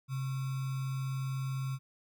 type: tone with sample-and-hold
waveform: sine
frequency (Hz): 132.9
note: C3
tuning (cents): +27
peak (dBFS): -32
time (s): 0.08-1.79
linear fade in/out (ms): 50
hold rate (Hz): 1225
effects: none